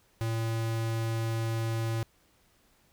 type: tone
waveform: square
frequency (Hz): 113.4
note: A#2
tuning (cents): -47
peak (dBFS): -29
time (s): 0.21-2.03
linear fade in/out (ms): 0
effects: pink hiss -66 dBFS RMS until 2.92 s